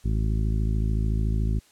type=harmonic tone; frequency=53.7 Hz; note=A1; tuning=41 cents flat; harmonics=1 / 2 / 3 / 4 / 5 / 6 / 7; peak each=-23 / -27 / -33 / -34 / -41 / -43 / -43 dBFS; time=0.04-1.6 s; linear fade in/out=20 ms; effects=white hiss -58 dBFS RMS until 1.71 s + low-pass 10000 Hz 12 dB/octave